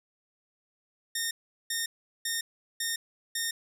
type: tone bursts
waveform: 10% pulse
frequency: 1835 Hz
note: A#6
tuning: 28 cents flat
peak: -20 dBFS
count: 5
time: 1.15-3.51 s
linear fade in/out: 5 ms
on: 160 ms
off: 390 ms
effects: none